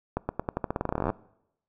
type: accelerating click train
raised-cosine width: 1 ms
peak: -13 dBFS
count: 22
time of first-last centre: 0.17-1.102 s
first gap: 120 ms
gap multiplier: 0.88
effects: noise-tail reverb RT60 0.8 s tail -22 dB re dry